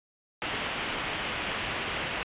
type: low-pass noise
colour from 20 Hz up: white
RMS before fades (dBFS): -33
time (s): 0.42-2.23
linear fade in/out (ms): 0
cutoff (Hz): 3300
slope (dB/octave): 48
effects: resampled to 8000 Hz